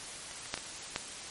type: clicks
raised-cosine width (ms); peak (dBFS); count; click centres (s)
0.2; -26 / -28 / -13 / -20 / -13; 5; 0.312 / 0.458 / 0.541 / 0.576 / 0.961
effects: white hiss -43 dBFS RMS until 1.3 s + MP3 48 kbps